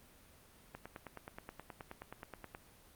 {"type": "click train", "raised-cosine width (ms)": 0.5, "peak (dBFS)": -30, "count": 18, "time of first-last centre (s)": [0.75, 2.549], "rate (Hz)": 9.45, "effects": ["pink hiss -62 dBFS RMS until 2.95 s", "Opus 32 kbps"]}